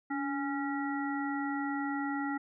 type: harmonic tone with a mistuned harmonic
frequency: 275.7 Hz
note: C#4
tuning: 9 cents flat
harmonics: 1 / 3 / 5 / 7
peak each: -33 / -38 / -40 / -41 dBFS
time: 0.1-2.38 s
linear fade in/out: 10 ms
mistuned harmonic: 1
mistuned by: +58 cents
effects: none